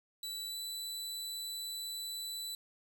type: tone with pitch glide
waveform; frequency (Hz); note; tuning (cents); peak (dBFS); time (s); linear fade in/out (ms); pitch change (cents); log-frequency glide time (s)
sawtooth; 3951 to 3978; B7 to B7; 0 to +12; -36; 0.23-2.55; 2; +12; 0.47-0.57
effects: none